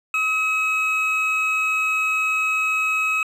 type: tone pair together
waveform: triangle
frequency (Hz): 1279 / 2558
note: D#6 / D#7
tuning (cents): +47 / +47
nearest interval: octave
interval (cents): 1200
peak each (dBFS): -23 / -18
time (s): 0.14-3.23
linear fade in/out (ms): 2
effects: resampled to 32000 Hz